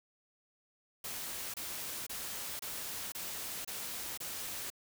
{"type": "noise bursts", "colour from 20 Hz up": "white", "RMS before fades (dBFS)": -41, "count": 7, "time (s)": [1.04, 4.702], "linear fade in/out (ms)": 5, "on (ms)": 500, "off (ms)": 27, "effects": []}